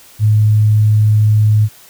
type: tone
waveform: sine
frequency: 106.9 Hz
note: A2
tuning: 49 cents flat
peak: -7 dBFS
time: 0.19-1.69 s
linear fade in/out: 50 ms
effects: white hiss -42 dBFS RMS until 1.89 s